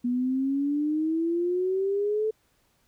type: exponential sweep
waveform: sine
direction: up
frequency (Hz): 241.6 to 440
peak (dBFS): -23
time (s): 0.04-2.31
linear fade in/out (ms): 10
effects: pink hiss -68 dBFS RMS until 2.87 s